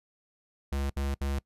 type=tone bursts; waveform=square; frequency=69.3 Hz; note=C#2; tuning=in tune; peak=-29 dBFS; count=3; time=0.72-1.39 s; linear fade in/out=5 ms; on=180 ms; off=65 ms; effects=noise-tail reverb RT60 0.1 s tail -23 dB re dry + resampled to 32000 Hz